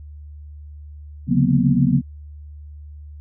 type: tone cluster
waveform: sine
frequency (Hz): 136.9 / 144.1 / 181.9 / 232 / 249.8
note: C#3 / D3 / F#3 / A#3 / B3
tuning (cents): -21 / -33 / -29 / -8 / +20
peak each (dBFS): -20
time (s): 1.27-2.02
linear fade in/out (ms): 50
effects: added 74 Hz sine -35 dBFS peak until 3.2 s